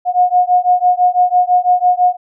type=beating tone pair; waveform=sine; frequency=719 / 725 Hz; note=F#5 / F#5; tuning=-50 / -35 cents; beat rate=6 Hz; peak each=-12 dBFS; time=0.05-2.17 s; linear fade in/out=50 ms; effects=none